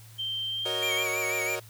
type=tone with pitch glide; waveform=sine; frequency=3136 to 3195 Hz; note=G7 to G7; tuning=0 to +32 cents; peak=-29 dBFS; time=0.18-1.04 s; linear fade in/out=20 ms; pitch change=+32 cents; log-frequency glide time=0.49-0.72 s
type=chord; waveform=sawtooth; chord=D# minor seventh; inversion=first; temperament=equal; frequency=370 / 466.2 / 554.4 / 622.3 Hz; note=F#4 / A#4 / C#5 / D#5; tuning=0 / 0 / 0 / 0 cents; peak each=-33 dBFS; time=0.65-1.6 s; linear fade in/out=10 ms
type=tone with vibrato; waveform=square; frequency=2296 Hz; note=D7; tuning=40 cents flat; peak=-29 dBFS; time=0.82-1.56 s; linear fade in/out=10 ms; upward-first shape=sine; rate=6.1 Hz; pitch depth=68 cents each way
effects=added 111 Hz sine -48 dBFS peak until 1.69 s + white hiss -54 dBFS RMS until 1.69 s